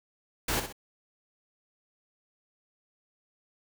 pink noise with echo, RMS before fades -29 dBFS, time 0.48-0.6 s, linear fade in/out 5 ms, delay 63 ms, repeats 2, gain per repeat -8 dB, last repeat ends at 0.726 s, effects none

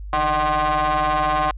35% pulse ring-modulated tone, 150.2 Hz, D3, 39 cents sharp, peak -13 dBFS, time 0.13-1.51 s, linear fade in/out 2 ms, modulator 909 Hz, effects added 50 Hz sine -30 dBFS peak until 1.57 s + resampled to 8000 Hz

